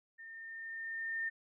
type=tone with level ramp; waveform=sine; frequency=1814 Hz; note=A#6; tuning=48 cents flat; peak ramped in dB=-48 to -33 dBFS; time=0.18-1.3 s; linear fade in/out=20 ms; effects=none